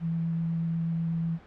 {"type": "tone with vibrato", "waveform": "sine", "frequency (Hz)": 165.5, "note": "E3", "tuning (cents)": 7, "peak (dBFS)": -26, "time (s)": [0, 1.39], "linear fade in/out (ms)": 50, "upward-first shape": "sine", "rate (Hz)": 8.1, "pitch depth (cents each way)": 8, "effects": ["pink hiss -52 dBFS RMS until 1.46 s", "low-pass 2000 Hz 12 dB/octave"]}